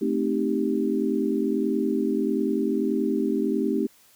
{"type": "chord", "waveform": "sine", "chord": "A half-diminished seventh", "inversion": "none", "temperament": "equal", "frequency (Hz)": [220, 261.6, 311.1, 392], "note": ["A3", "C4", "Eb4", "G4"], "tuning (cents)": [0, 0, 0, 0], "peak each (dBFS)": -27, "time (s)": [0.01, 3.87], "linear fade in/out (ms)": 10, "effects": ["white hiss -57 dBFS RMS until 4.15 s"]}